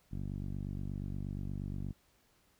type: tone with low-pass filter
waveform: 10% pulse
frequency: 48.45 Hz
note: G1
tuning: 20 cents flat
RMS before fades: -39 dBFS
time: 0.11-1.93 s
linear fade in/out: 20 ms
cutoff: 210 Hz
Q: 0.8
effects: pink hiss -70 dBFS RMS until 2.59 s